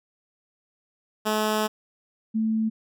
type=tone pair in turn; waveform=10% pulse / sine; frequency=214.8 / 220.6 Hz; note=A3 / A3; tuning=-41 / +5 cents; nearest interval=unison; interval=46 cents; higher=second; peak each=-14 / -21 dBFS; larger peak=first; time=1.25-1.68 / 2.34-2.7 s; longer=first; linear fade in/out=20 ms; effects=none